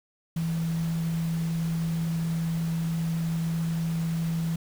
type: tone in noise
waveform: sine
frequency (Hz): 164.81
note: E3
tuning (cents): 0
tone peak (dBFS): -25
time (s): 0.36-4.56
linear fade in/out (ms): 5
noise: pink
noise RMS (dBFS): -43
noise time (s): 0.36-4.56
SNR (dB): +15
effects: none